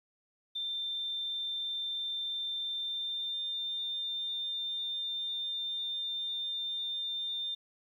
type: tone with pitch glide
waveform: sine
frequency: 3577 to 3602 Hz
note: A7 to A7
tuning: +28 to +40 cents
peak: -33 dBFS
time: 0.55-7.55 s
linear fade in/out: 10 ms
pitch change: +12 cents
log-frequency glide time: 2.72-3.49 s
effects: 11-bit